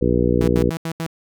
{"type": "harmonic tone", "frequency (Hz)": 60.2, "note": "B1", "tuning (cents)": -44, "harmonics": [1, 2, 3, 4, 5, 6, 7, 8], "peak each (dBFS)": [-23, -23, -23, -23, -23, -23, -23, -23], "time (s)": [0.01, 0.7], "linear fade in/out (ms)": 10}
{"type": "tone bursts", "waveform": "sawtooth", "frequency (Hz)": 163.9, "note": "E3", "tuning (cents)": -10, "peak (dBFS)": -19, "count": 5, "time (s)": [0.41, 1.065], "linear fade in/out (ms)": 2, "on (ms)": 67, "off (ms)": 80}
{"effects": []}